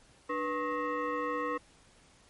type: tone with frequency modulation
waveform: sine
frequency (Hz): 297.7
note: D4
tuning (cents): +24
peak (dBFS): -30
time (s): 0.29-1.58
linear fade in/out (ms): 10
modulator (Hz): 787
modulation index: 1.7
effects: pink hiss -61 dBFS RMS until 2.29 s + MP3 48 kbps